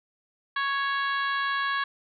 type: harmonic tone with a mistuned harmonic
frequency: 554.4 Hz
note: C#5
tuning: in tune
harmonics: 2 / 3 / 4 / 5 / 6 / 7 / 8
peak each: -28 / -28 / -40 / -41 / -38 / -40 / -47 dBFS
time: 0.56-1.84 s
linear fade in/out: 5 ms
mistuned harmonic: 7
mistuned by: +23 cents
effects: none